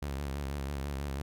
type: tone with vibrato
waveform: sawtooth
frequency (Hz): 69.9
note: C#2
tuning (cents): +15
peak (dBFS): -30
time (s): 0.02-1.22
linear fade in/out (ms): 5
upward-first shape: sine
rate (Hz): 6.1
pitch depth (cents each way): 69
effects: none